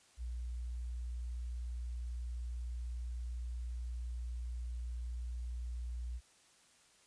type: tone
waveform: sine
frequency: 60.1 Hz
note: B1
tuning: 46 cents flat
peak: -38 dBFS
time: 0.17-6.21 s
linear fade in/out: 50 ms
effects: white hiss -66 dBFS RMS until 7.06 s + resampled to 22050 Hz